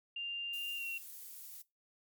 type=tone with pitch glide; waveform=sine; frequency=2794 to 2740 Hz; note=F7 to F7; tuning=0 to -34 cents; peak=-37 dBFS; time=0.16-0.98 s; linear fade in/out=5 ms; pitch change=-34 cents; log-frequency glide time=0.75-0.84 s
type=noise; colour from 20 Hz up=violet; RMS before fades=-49 dBFS; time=0.53-1.62 s; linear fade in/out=5 ms
effects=noise-tail reverb RT60 0.2 s tail -19 dB re dry + MP3 96 kbps

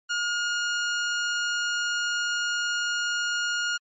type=tone; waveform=sawtooth; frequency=1427 Hz; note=F6; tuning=37 cents sharp; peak=-21 dBFS; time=0.09-3.78 s; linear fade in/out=20 ms; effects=MP3 32 kbps

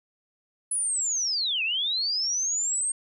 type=linear two-way sweep; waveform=sine; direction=down then up; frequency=10150 to 2489 to 8580 Hz; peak=-24 dBFS; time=0.71-2.92 s; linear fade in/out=5 ms; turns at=1.63 s; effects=none

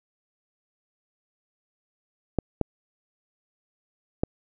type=clicks; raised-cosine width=2 ms; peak=-9 dBFS; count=3; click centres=2.387 / 2.613 / 4.235 s; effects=none

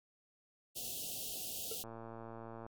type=band-stop noise; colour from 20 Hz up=white; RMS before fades=-42 dBFS; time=0.75-1.84 s; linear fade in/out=20 ms; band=780 to 2700 Hz; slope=96 dB/octave
type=tone with exponential decay; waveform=triangle; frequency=450.8 Hz; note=A4; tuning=42 cents sharp; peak=-35 dBFS; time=1.71-1.79 s; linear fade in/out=5 ms; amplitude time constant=17 ms
type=click train; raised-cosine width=1 ms; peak=-34 dBFS; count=95; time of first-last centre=1.84-2.665 s; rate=114 Hz
effects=MP3 96 kbps

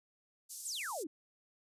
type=band-pass noise; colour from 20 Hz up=white; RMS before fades=-47 dBFS; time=0.49-1.04 s; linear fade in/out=20 ms; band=5600 to 11000 Hz; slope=24 dB/octave
type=exponential sweep; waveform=sine; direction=down; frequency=9180 to 277.2 Hz; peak=-38 dBFS; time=0.65-1.07 s; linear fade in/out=5 ms
effects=resampled to 32000 Hz

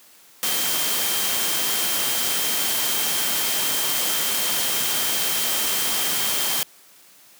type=tone in noise; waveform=sine; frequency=3158 Hz; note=G7; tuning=12 cents sharp; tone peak=-30 dBFS; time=0.43-6.63 s; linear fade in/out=0 ms; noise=white; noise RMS=-23 dBFS; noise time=0.43-6.63 s; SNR=-10 dB; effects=white hiss -51 dBFS RMS until 7.39 s + high-pass 150 Hz 12 dB/octave

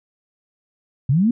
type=linear sweep; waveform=sine; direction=up; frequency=120.2 to 246.9 Hz; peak=-13 dBFS; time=1.09-1.31 s; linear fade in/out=5 ms; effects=none

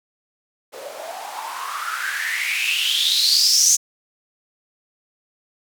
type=noise with band-pass filter sweep; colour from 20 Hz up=blue; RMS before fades=-21 dBFS; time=0.72-3.77 s; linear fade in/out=20 ms; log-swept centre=500 to 6500 Hz; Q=8.4; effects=none

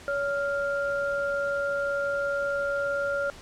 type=tone pair together; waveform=sine; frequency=564.7 / 1396.9 Hz; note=C#5 / F6; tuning=+32 / 0 cents; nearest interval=octave + major third; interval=1568 cents; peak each=-27 / -29 dBFS; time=0.08-3.3 s; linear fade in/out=0 ms; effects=pink hiss -47 dBFS RMS until 3.41 s + low-pass 8000 Hz 12 dB/octave

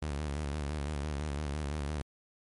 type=tone with vibrato; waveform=sawtooth; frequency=73.42 Hz; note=D2; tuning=in tune; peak=-29 dBFS; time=0.02-2.02 s; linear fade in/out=5 ms; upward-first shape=square; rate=5.9 Hz; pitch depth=72 cents each way; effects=MP3 48 kbps

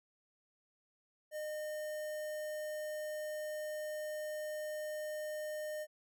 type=tone with notch filter; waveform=square; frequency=610 Hz; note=D#5; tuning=34 cents flat; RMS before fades=-41 dBFS; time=1.31-5.87 s; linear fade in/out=50 ms; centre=3800 Hz; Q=1; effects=none

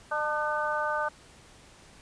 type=harmonic tone with a mistuned harmonic; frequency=302.1 Hz; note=D4; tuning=49 cents sharp; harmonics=2 / 3 / 4 / 5; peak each=-32 / -32 / -32 / -32 dBFS; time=0.11-1.09 s; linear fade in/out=10 ms; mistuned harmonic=3; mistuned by=-28 cents; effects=pink hiss -54 dBFS RMS until 2.01 s + resampled to 22050 Hz

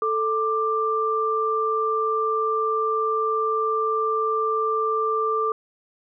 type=tone pair together; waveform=sine; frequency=440 / 1182.8 Hz; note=A4 / D6; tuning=0 / +12 cents; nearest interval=octave + perfect fourth; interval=1712 cents; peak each=-24 / -22 dBFS; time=0.02-5.52 s; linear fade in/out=2 ms; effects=none

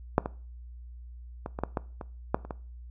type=clicks; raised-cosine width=1 ms; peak=-6 / -17 / -20 / -20 / -13 / -14 / -23 / -9 / -27 / -20 dBFS; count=10; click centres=0.181 / 0.259 / 1.461 / 1.589 / 1.636 / 1.772 / 2.012 / 2.345 / 2.45 / 2.508 s; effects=noise-tail reverb RT60 0.4 s tail -20 dB re dry + added 60 Hz sine -42 dBFS peak until 2.9 s

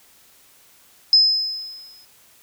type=tone with exponential decay; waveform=sine; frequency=5100 Hz; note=D#8; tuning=42 cents sharp; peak=-8 dBFS; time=1.13-2.05 s; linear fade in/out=1 ms; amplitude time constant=200 ms; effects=white hiss -53 dBFS RMS until 2.42 s

